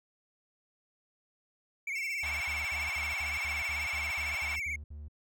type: tone with vibrato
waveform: triangle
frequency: 2235 Hz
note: C#7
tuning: 14 cents sharp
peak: -31 dBFS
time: 1.87-4.76 s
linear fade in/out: 5 ms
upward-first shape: triangle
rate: 18 Hz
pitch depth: 100 cents each way
type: tone with tremolo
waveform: 25% pulse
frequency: 2683 Hz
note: E7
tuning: 30 cents sharp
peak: -36 dBFS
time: 1.95-4.6 s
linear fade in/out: 10 ms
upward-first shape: square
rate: 13 Hz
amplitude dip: 45%
type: band-pass noise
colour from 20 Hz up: pink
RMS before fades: -43 dBFS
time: 2.23-4.56 s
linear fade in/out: 5 ms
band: 680 to 3800 Hz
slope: 48 dB/octave
type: tone bursts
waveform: triangle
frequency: 74.2 Hz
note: D2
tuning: 18 cents sharp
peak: -39 dBFS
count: 12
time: 2.23-5.083 s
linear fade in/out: 5 ms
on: 180 ms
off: 63 ms
effects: none